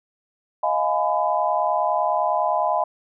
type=chord; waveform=sine; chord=F half-diminished seventh; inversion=third; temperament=just; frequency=628.6 / 698.5 / 838.1 / 1005.8 Hz; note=Eb5 / F5 / Ab5 / Cb6; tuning=+18 / 0 / +16 / +31 cents; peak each=-24 dBFS; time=0.63-2.84 s; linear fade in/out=5 ms; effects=none